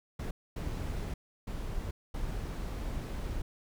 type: noise bursts at uneven times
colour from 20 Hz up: brown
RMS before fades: -36 dBFS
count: 4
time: 0.19-0.31 / 0.56-1.14 / 1.47-1.91 / 2.14-3.42 s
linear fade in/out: 5 ms
effects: none